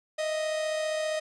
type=tone pair together; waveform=45% pulse; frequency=622 / 657.1 Hz; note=D#5 / E5; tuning=-1 / -6 cents; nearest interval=minor second; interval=95 cents; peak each=-28 / -39 dBFS; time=0.18-1.2 s; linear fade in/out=10 ms; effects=resampled to 22050 Hz